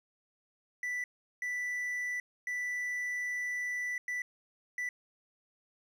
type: tone bursts at uneven times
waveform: triangle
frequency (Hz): 1975.5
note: B6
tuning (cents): 0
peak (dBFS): -31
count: 5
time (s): 0.83-1.04 / 1.42-2.2 / 2.47-3.98 / 4.08-4.22 / 4.78-4.89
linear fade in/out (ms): 2
effects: none